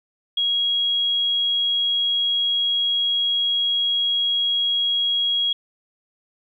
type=tone; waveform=sine; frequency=3300 Hz; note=G#7; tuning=12 cents flat; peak=-18 dBFS; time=0.37-5.53 s; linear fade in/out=5 ms; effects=10-bit